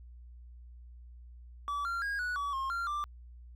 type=tone with pitch steps; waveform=triangle; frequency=1150 / 1381 / 1633 / 1471 / 1139 / 1071 / 1383 / 1180 Hz; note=D6 / F6 / G#6 / F#6 / C#6 / C6 / F6 / D6; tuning=-37 / -20 / -30 / -11 / +47 / +40 / -17 / +8 cents; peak=-30 dBFS; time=1.68-3.04 s; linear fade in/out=0 ms; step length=170 ms; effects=added 60 Hz sine -48 dBFS peak until 3.55 s